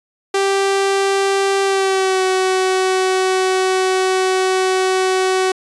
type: tone with pitch glide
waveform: sawtooth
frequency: 392 to 375.2 Hz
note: G4 to F#4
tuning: 0 to +24 cents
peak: -10 dBFS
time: 0.34-5.52 s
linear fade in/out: 5 ms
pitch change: -76 cents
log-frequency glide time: 1.63-2.23 s
effects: resampled to 22050 Hz